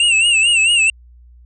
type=tone with vibrato; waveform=square; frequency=2732 Hz; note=F7; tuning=39 cents flat; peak=-11 dBFS; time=0-0.9 s; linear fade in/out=2 ms; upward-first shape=sine; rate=4.5 Hz; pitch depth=95 cents each way; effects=added 60 Hz sine -41 dBFS peak until 1.45 s + resampled to 22050 Hz